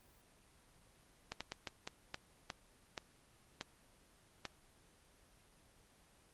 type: slowing click train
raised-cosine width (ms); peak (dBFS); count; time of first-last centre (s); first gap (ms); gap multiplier
0.2; -23; 10; 1.32-4.453; 86; 1.33
effects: pink hiss -67 dBFS RMS until 6.33 s + Opus 24 kbps